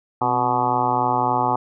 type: harmonic tone with a mistuned harmonic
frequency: 123.47 Hz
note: B2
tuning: in tune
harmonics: 1 / 2 / 3 / 4 / 5 / 6 / 7 / 8 / 9 / 10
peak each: -30 / -29 / -30 / -31 / -33 / -24 / -21 / -27 / -26 / -30 dBFS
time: 0.21-1.56 s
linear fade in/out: 5 ms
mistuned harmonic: 2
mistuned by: +70 cents
effects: none